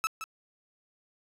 30% pulse tone with echo, 1306 Hz, E6, 17 cents flat, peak -23 dBFS, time 0.04-0.07 s, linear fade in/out 0 ms, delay 170 ms, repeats 1, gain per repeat -10 dB, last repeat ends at 0.24 s, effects resampled to 32000 Hz + 9-bit

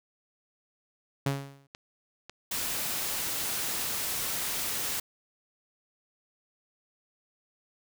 sawtooth tone with exponential decay, 138.59 Hz, C#3, in tune, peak -20 dBFS, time 1.26-1.67 s, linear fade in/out 5 ms, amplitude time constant 89 ms
clicks, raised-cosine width 0.2 ms, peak -25 dBFS, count 4, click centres 1.749 / 2.296 / 2.585 / 2.919 s
white noise, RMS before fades -32 dBFS, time 2.51-5 s, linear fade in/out 5 ms
effects none

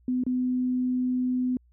sine tone with dropouts, 252.2 Hz, B3, 36 cents sharp, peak -23 dBFS, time 0.08-1.57 s, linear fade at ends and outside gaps 2 ms, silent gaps 0.237-0.265 s, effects added 60 Hz sine -57 dBFS peak until 1.72 s

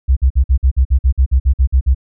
sine tone bursts, 65.41 Hz, C2, in tune, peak -7 dBFS, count 14, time 0.08-1.948 s, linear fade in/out 20 ms, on 87 ms, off 50 ms, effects none

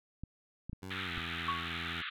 clicks, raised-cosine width 5 ms, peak -29 dBFS, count 4, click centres 0.236 / 0.696 / 0.731 / 1.179 s
15% pulse tone with pitch glide, 94.3 to 84.01 Hz, F#2 to E2, +33 to +33 cents, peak -36 dBFS, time 0.82-2.02 s, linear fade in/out 10 ms, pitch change -200 cents, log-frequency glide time 1.04-1.12 s
pink band-pass noise, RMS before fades -40 dBFS, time 0.9-2.1 s, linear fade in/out 10 ms, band 1200 to 3900 Hz, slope 96 dB/octave
sine tone with exponential decay, 1116 Hz, C#6, 11 cents sharp, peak -28 dBFS, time 1.48-1.78 s, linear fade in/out 5 ms, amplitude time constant 65 ms
effects none

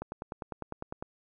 click train, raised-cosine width 1 ms, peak -23 dBFS, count 11, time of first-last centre 0.02-1.025 s, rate 9.95 Hz, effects none

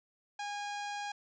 sawtooth tone, 819 Hz, G#5, 24 cents flat, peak -33 dBFS, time 0.39-1.12 s, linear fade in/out 5 ms, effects resampled to 16000 Hz

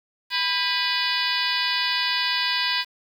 harmonic tone with a mistuned harmonic, 494.3 Hz, B4, 1 cent sharp, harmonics 2 / 3 / 4 / 5 / 6 / 7 / 8 / 9 / 10, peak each -30 / -30 / -30 / -30 / -30 / -30 / -30 / -30 / -30 dBFS, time 0.3-2.85 s, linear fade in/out 50 ms, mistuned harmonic 3, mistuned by +140 cents, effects 8-bit

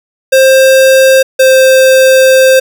square tone pair in turn, 529 / 524.4 Hz, C5 / C5, +19 / +4 cents, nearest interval unison, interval 15 cents, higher first, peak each -3 dBFS, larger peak neither, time 0.32-1.23 / 1.39-2.6 s, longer second, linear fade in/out 10 ms, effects none

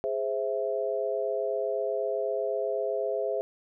sine chord, Ab augmented, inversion none, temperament equal, 415.3 / 523.3 / 659.3 Hz, Ab4 / C5 / E5, 0 / 0 / 0 cents, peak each -31 dBFS, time 0.04-3.41 s, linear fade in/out 0 ms, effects none

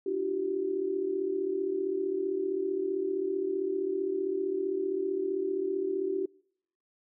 sine tone cluster, 302 / 349.5 / 384.9 Hz, D4 / F4 / G4, +48 / +1 / -32 cents, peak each -38 / -34 / -29 dBFS, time 0.06-6.26 s, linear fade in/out 5 ms, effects noise-tail reverb RT60 0.7 s tail -25 dB re dry

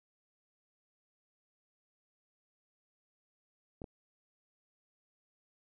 clicks, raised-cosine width 2 ms, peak -30 dBFS, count 2, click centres 3.818 / 3.842 s, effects none

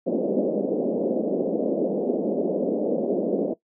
white band-pass noise, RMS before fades -24 dBFS, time 0.06-3.54 s, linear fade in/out 10 ms, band 190 to 580 Hz, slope 48 dB/octave, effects noise-tail reverb RT60 0.1 s tail -18 dB re dry

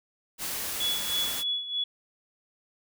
white noise, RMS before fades -33 dBFS, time 0.38-1.44 s, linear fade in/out 50 ms
sine tone with tremolo, 3395 Hz, G#7, 37 cents sharp, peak -25 dBFS, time 0.8-1.84 s, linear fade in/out 5 ms, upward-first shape sine, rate 3.2 Hz, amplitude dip 70%
effects none

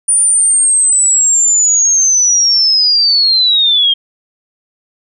sine linear sweep, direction down, 9450 to 3186 Hz, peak -7 dBFS, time 0.08-3.94 s, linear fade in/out 10 ms, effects none

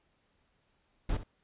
brown noise with echo, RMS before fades -29 dBFS, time 1.09-1.17 s, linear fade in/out 5 ms, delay 65 ms, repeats 1, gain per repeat -13 dB, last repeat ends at 1.235 s, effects pink hiss -73 dBFS RMS until 1.43 s + resampled to 8000 Hz

